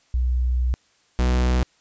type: tone pair in turn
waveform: sine / 45% pulse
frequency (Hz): 62 / 62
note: B1 / B1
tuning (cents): +7 / +7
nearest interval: unison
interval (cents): 0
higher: neither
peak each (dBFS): -18 / -17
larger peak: second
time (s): 0.14-0.74 / 1.19-1.63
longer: first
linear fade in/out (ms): 0
effects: white hiss -61 dBFS RMS until 1.8 s + resampled to 16000 Hz